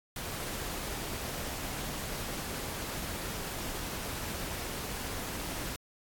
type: noise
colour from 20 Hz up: pink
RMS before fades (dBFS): -38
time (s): 0.16-5.76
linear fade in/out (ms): 2
effects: AAC 64 kbps